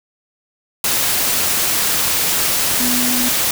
sine tone in noise, 246.9 Hz, B3, in tune, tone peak -20 dBFS, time 2.8-3.29 s, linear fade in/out 2 ms, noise white, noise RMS -17 dBFS, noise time 0.84-3.51 s, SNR -6 dB, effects none

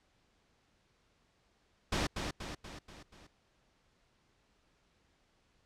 pink noise with echo, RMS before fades -32 dBFS, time 1.92-2.07 s, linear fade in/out 5 ms, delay 240 ms, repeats 5, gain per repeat -5 dB, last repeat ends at 3.27 s, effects pink hiss -72 dBFS RMS until 5.65 s + low-pass 6000 Hz 12 dB/octave

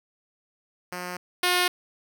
5% pulse tone pair in turn, 179.3 / 358.6 Hz, F3 / F4, +46 / +46 cents, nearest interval octave, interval 1200 cents, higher second, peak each -21 / -9 dBFS, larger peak second, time 0.92-1.17 / 1.43-1.68 s, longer neither, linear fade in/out 5 ms, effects none

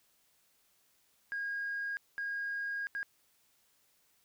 sine tone bursts at uneven times, 1631 Hz, G#6, 32 cents flat, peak -33 dBFS, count 3, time 1.32-1.97 / 2.18-2.87 / 2.95-3.03 s, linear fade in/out 0 ms, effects tanh soft clip ceiling -30 dBFS + white hiss -71 dBFS RMS until 4.24 s

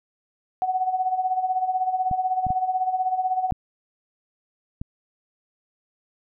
sine tone with tremolo, 745 Hz, F#5, 12 cents sharp, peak -18 dBFS, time 0.62-3.51 s, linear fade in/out 0 ms, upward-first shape sine, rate 16 Hz, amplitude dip 70%
clicks, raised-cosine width 5 ms, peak -18 dBFS, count 5, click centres 2.113 / 2.467 / 2.505 / 3.523 / 4.815 s
effects none

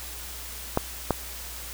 clicks, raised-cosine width 1 ms, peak -7 dBFS, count 2, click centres 0.774 / 1.107 s, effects added 60 Hz sine -42 dBFS peak until 1.73 s + white hiss -39 dBFS RMS until 1.73 s

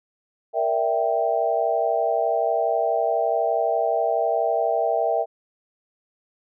sine chord, E half-diminished seventh, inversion second, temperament equal, 466.2 / 587.3 / 659.3 / 784 Hz, Bb4 / D5 / E5 / G5, 0 / 0 / 0 / 0 cents, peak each -26 / -28 / -22 / -25 dBFS, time 0.53-5.26 s, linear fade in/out 50 ms, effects none

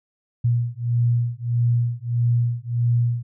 sine beating tone pair, 118.5 / 120.1 Hz, A#2 / B2, +29 / -48 cents, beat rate 1.6 Hz, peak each -21 / -21 dBFS, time 0.44-3.23 s, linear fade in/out 10 ms, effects none

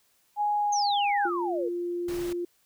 sine tone with pitch glide, 830.6 to 814 Hz, G#5 to G#5, 0 to -35 cents, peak -23 dBFS, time 0.36-1.3 s, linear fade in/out 50 ms, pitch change -35 cents, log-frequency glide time 0.57-0.91 s
sine exponential sweep, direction down, 6560 to 440 Hz, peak -29 dBFS, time 0.72-1.69 s, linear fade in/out 10 ms
sine tone, 349.2 Hz, F4, in tune, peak -28 dBFS, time 1.25-2.45 s, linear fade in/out 5 ms
pink noise, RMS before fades -41 dBFS, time 2.08-2.33 s, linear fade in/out 5 ms
effects white hiss -67 dBFS RMS until 2.65 s

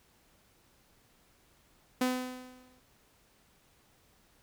sawtooth tone with exponential decay, 253.4 Hz, B3, 45 cents sharp, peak -21 dBFS, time 2.01-2.8 s, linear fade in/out 5 ms, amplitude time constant 170 ms, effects pink hiss -66 dBFS RMS until 4.42 s

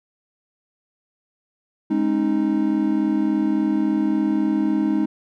triangle chord, Ab suspended fourth, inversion none, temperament equal with one note detuned, 207.7 / 271.2 / 311.1 Hz, Ab3 / Db4 / Eb4, 0 / -38 / 0 cents, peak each -21 / -22 / -18 dBFS, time 1.9-5.06 s, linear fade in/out 10 ms, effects none

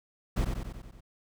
brown noise with echo, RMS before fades -27 dBFS, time 0.36-0.45 s, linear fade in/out 10 ms, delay 93 ms, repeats 6, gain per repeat -4 dB, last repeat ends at 1.008 s, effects none

